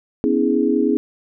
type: chord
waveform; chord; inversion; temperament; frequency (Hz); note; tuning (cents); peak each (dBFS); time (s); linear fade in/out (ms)
sine; C# minor seventh; third; equal with one note detuned; 246.9 / 277.2 / 323 / 415.3; B3 / C#4 / E4 / G#4; 0 / 0 / -35 / 0; -20; 0.24-0.97; 0
effects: none